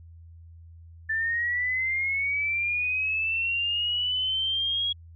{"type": "linear sweep", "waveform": "sine", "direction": "up", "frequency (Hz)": [1760, 3322], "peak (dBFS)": -24, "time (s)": [1.09, 4.93], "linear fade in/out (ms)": 10, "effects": ["added 83 Hz sine -45 dBFS peak until 5.15 s"]}